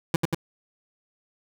25% pulse tone with echo, 164.9 Hz, E3, 1 cent sharp, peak -14 dBFS, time 0.14-0.16 s, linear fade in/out 2 ms, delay 93 ms, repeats 2, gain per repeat -2 dB, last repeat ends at 0.346 s, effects none

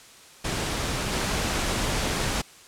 pink noise with level steps, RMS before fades -28 / -26 dBFS, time 0.44-2.42 s, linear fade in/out 10 ms, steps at 1.12 s, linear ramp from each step 10 ms, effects white hiss -49 dBFS RMS until 2.67 s + low-pass 9000 Hz 12 dB/octave

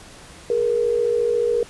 sine tone pair together, 420 / 474.2 Hz, G#4 / A#4, +19 / +30 cents, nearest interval major second, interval 211 cents, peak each -23 / -18 dBFS, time 0.5-1.63 s, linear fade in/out 2 ms, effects pink hiss -43 dBFS RMS until 1.69 s + resampled to 24000 Hz

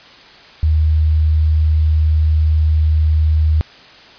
sine tone, 77.8 Hz, D#2, in tune, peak -10 dBFS, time 0.63-3.61 s, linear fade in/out 0 ms, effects white hiss -41 dBFS RMS until 4.18 s + resampled to 11025 Hz

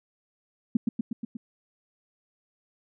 sine tone with echo, 230 Hz, A#3, 23 cents flat, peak -17 dBFS, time 0.75-0.77 s, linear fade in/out 5 ms, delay 120 ms, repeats 5, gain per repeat -3 dB, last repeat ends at 1.37 s, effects none

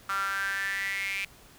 sawtooth tone with high-pass filter sweep, 196 Hz, G3, in tune, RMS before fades -31 dBFS, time 0.09-1.25 s, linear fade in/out 5 ms, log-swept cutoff 1300 to 2400 Hz, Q 9.2, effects pink hiss -54 dBFS RMS until 1.58 s

